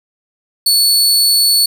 sawtooth tone, 4435 Hz, C#8, in tune, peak -6 dBFS, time 0.66-1.66 s, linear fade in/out 5 ms, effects none

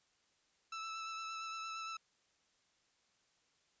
sawtooth tone with vibrato, 1318.5 Hz, E6, in tune, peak -38 dBFS, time 0.72-1.97 s, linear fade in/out 5 ms, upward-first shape sine, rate 8.7 Hz, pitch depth 15 cents each way, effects white hiss -75 dBFS RMS until 3.8 s + resampled to 16000 Hz

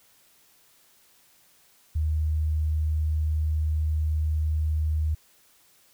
sine tone, 77.4 Hz, D#2, 9 cents flat, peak -22 dBFS, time 1.95-5.15 s, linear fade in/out 10 ms, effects white hiss -60 dBFS RMS until 5.93 s

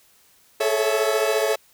40% pulse chord, A major seventh, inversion third, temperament equal with one note detuned, 425.7 / 440 / 554.4 / 659.3 Hz, G#4 / A4 / C#5 / E5, +43 / 0 / 0 / 0 cents, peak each -24 dBFS, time 0.6-1.56 s, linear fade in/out 10 ms, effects white hiss -57 dBFS RMS until 1.73 s

